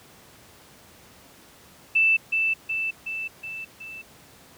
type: tone with echo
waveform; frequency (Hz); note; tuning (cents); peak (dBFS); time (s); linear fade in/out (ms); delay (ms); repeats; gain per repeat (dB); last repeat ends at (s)
sine; 2649; E7; +8; -16; 1.95-2.17; 10; 370; 5; -4; 4.02
effects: pink hiss -51 dBFS RMS until 4.57 s + high-pass 80 Hz 12 dB/octave